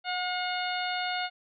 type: harmonic tone with a mistuned harmonic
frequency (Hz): 720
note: F#5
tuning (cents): -47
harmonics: 1 / 2 / 3 / 4 / 5 / 6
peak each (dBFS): -32 / -35 / -37 / -38 / -39 / -40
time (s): 0.04-1.3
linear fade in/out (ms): 50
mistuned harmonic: 1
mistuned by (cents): +18
effects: none